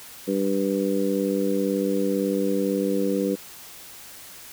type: harmonic tone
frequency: 98 Hz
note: G2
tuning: in tune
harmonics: 2 / 3 / 4 / 5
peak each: -26 / -26 / -28 / -26 dBFS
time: 0.27-3.36 s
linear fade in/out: 20 ms
effects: white hiss -43 dBFS RMS until 4.52 s